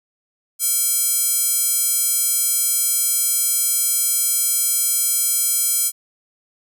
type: tone with high-pass filter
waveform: square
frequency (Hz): 460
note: A#4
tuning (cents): -23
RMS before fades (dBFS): -19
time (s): 0.59-5.92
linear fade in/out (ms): 50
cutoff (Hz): 8800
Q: 1.6
effects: none